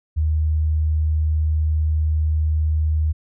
sine tone, 77.6 Hz, D#2, 4 cents flat, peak -16 dBFS, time 0.16-3.13 s, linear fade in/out 20 ms, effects none

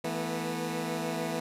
15% pulse chord, E suspended fourth, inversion none, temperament equal with one note detuned, 164.81 / 220 / 243.8 Hz, E3 / A3 / B3, 0 / 0 / -22 cents, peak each -28 / -31 / -29 dBFS, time 0.04-1.4 s, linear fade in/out 5 ms, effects resampled to 32000 Hz

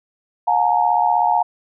sine tone cluster, 719 / 846 / 922 Hz, F#5 / G#5 / A#5, -50 / +32 / -19 cents, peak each -18 dBFS, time 0.47-1.43 s, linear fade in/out 10 ms, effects none

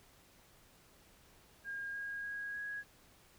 sine tone with pitch steps, 1619 / 1632.1 / 1645.4 / 1658.8 Hz, G#6 / G#6 / G#6 / G#6, -45 / -31 / -17 / -3 cents, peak -39 dBFS, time 1.64-2.84 s, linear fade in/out 50 ms, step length 300 ms, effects pink hiss -64 dBFS RMS until 3.38 s

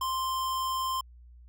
square tone, 1046.5 Hz, C6, in tune, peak -29 dBFS, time 0.01-1.01 s, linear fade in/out 5 ms, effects added 60 Hz sine -49 dBFS peak until 1.48 s

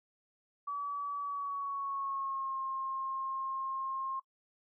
sine tone with pitch glide, 1144 to 1067.4 Hz, D6 to C6, -46 to +34 cents, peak -34 dBFS, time 0.67-4.2 s, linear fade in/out 10 ms, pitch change -120 cents, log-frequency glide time 1.21-2.6 s, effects noise-tail reverb RT60 0.1 s tail -20 dB re dry

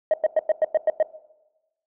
sine tone bursts, 626 Hz, D#5, 10 cents sharp, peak -13 dBFS, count 8, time 0.11-1.027 s, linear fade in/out 2 ms, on 28 ms, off 99 ms, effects noise-tail reverb RT60 1.0 s tail -18 dB re dry + tanh soft clip ceiling -13 dBFS

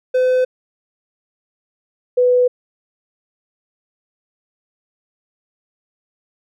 triangle / sine tone pair in turn, 509 / 496.2 Hz, C5 / B4, -48 / +8 cents, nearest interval unison, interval 44 cents, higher first, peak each -10 dBFS, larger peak neither, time 0.14-0.45 / 2.17-2.48 s, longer neither, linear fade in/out 10 ms, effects none

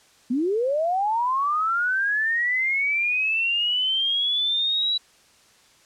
sine linear sweep, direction up, 230 to 3938 Hz, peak -20 dBFS, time 0.3-4.98 s, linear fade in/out 10 ms, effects white hiss -56 dBFS RMS until 5.85 s + low-pass 8000 Hz 12 dB/octave

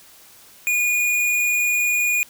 square tone, 2445 Hz, D#7, 31 cents flat, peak -18 dBFS, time 0.67-2.23 s, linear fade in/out 0 ms, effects white hiss -48 dBFS RMS until 2.29 s

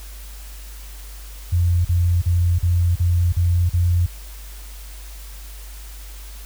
sine tone bursts, 87.31 Hz, F2, in tune, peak -14 dBFS, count 7, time 1.52-4.064 s, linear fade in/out 10 ms, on 330 ms, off 39 ms, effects added 50 Hz sine -34 dBFS peak until 6.45 s + white hiss -43 dBFS RMS until 6.45 s

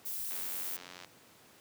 violet noise, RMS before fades -38 dBFS, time 0.05-0.77 s, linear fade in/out 10 ms
click train, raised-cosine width 0.2 ms, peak -29 dBFS, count 67, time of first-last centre 0.31-1.047 s, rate 89.6 Hz
effects pink hiss -59 dBFS RMS until 1.6 s + high-pass 150 Hz 12 dB/octave

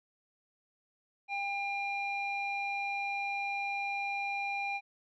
square tone with low-pass filter, 800 Hz, G5, 35 cents sharp, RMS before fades -35 dBFS, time 1.28-4.81 s, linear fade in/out 50 ms, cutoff 2800 Hz, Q 9.9, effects none

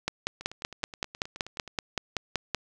two click trains, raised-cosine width 0.2 ms, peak -24 / -10 dBFS, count 13 / 14, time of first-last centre 0.41-1.677 / 0.08-2.547 s, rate 9.47 / 5.27 Hz, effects none

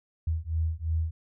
sine beating tone pair, 79.4 / 82.3 Hz, D#2 / E2, +36 / -2 cents, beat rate 2.9 Hz, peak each -29 dBFS, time 0.27-1.11 s, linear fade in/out 5 ms, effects none

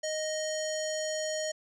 square tone with low-pass filter, 622 Hz, D#5, 1 cent flat, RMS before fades -33 dBFS, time 0.03-1.52 s, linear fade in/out 10 ms, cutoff 6600 Hz, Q 5, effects none

